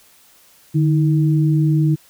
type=tone pair together; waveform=sine; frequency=151.02 / 320 Hz; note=D3 / D#4; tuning=+49 / +49 cents; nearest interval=octave + minor second; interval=1300 cents; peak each=-13 / -20 dBFS; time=0.74-1.96 s; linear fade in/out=20 ms; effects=white hiss -51 dBFS RMS until 2.09 s